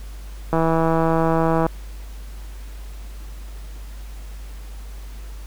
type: click train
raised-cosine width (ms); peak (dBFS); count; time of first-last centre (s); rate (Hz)
1; -6; 186; 0.53-1.665; 163
effects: added 50 Hz sine -32 dBFS peak until 5.46 s + pink hiss -47 dBFS RMS until 5.46 s